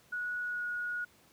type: tone with pitch glide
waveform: sine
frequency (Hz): 1463 to 1450.4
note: F#6 to F#6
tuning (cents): -20 to -35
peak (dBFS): -33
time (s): 0.12-1.05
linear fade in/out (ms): 10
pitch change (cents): -15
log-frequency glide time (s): 0.47-0.64
effects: pink hiss -63 dBFS RMS until 1.32 s + high-pass 80 Hz 12 dB/octave